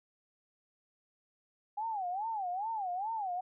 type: tone with vibrato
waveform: sine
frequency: 803 Hz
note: G5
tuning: 41 cents sharp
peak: -33 dBFS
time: 1.77-3.41 s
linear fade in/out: 10 ms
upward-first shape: sine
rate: 2.4 Hz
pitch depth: 220 cents each way
effects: none